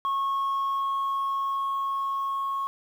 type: tone with level ramp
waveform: sine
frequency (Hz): 1095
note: C#6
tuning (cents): -22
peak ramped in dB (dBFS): -21 to -25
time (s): 0.05-2.67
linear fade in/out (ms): 0
effects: tanh soft clip ceiling -23 dBFS + 9-bit